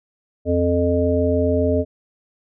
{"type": "harmonic tone", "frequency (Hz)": 87.31, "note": "F2", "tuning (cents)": 0, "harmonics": [1, 3, 5, 7], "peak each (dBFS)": [-21, -21, -21, -21], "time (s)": [0.45, 1.85], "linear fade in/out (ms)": 50, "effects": []}